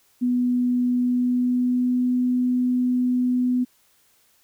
sine tone with pitch glide, 246.9 to 249.5 Hz, B3 to B3, 0 to +18 cents, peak -18 dBFS, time 0.21-3.65 s, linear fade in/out 20 ms, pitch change +18 cents, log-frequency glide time 0.96-2.13 s, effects white hiss -61 dBFS RMS until 4.43 s

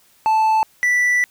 triangle tone pair in turn, 877 / 1968.8 Hz, A5 / B6, -6 / -6 cents, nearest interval octave + major second, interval 1400 cents, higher second, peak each -11 / -12 dBFS, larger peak first, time 0.26-0.63 / 0.83-1.24 s, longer second, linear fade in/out 0 ms, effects white hiss -55 dBFS RMS until 1.3 s

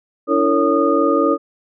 sine tone cluster, 287.4 / 331.5 / 455.9 / 558 / 1228 Hz, D4 / E4 / A#4 / C#5 / D#6, -37 / +10 / -39 / +11 / -23 cents, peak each -19 dBFS, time 0.27-1.38 s, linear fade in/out 50 ms, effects none

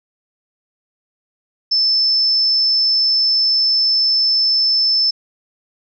sine tone, 5274 Hz, E8, in tune, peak -12 dBFS, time 1.71-5.11 s, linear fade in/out 10 ms, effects none

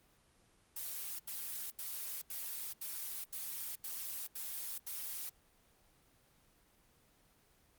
blue noise bursts, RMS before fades -42 dBFS, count 9, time 0.76-5.294 s, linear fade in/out 5 ms, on 430 ms, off 83 ms, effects pink hiss -69 dBFS RMS until 7.78 s + Opus 24 kbps

